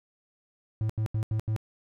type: tone bursts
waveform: triangle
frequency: 109.1 Hz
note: A2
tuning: 14 cents flat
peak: -23 dBFS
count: 5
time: 0.81-1.563 s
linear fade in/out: 0 ms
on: 85 ms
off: 82 ms
effects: none